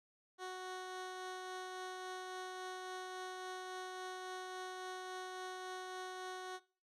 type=tone with tremolo; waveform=15% pulse; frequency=370 Hz; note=F#4; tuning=in tune; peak=-36 dBFS; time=0.38-6.6 s; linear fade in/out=50 ms; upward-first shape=triangle; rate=3.6 Hz; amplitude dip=25%; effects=noise-tail reverb RT60 0.4 s tail -21 dB re dry + low-pass 8000 Hz 12 dB/octave